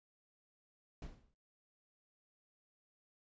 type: noise with exponential decay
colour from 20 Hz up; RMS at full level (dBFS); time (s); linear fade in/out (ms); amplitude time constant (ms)
brown; -42; 1.02-1.34; 2; 68
effects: noise-tail reverb RT60 0.4 s tail -24 dB re dry + resampled to 16000 Hz